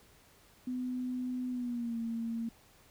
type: tone with pitch glide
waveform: sine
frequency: 251.6 to 229.4 Hz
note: B3 to A#3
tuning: +32 to -28 cents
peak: -33 dBFS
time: 0.67-2.49 s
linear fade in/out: 5 ms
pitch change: -160 cents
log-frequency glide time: 1.49-1.98 s
effects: pink hiss -62 dBFS RMS until 2.9 s